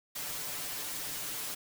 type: noise with comb filter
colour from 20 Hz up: white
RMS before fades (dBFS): -38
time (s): 0.15-1.55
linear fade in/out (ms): 10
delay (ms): 6.8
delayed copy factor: +0.95
effects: none